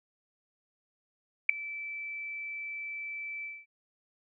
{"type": "tone with ADSR envelope", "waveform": "sine", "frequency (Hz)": 2320, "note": "D7", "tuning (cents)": -22, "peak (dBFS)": -12, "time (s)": [1.49, 3.66], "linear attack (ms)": 5, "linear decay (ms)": 3, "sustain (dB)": -24, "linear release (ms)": 220, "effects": []}